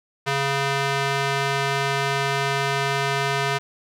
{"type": "tone with band-pass filter", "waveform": "square", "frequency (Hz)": 138.59, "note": "C#3", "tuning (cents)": 0, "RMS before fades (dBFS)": -23, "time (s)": [0.26, 3.59], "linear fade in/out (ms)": 20, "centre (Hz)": 1900, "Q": 0.57, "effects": []}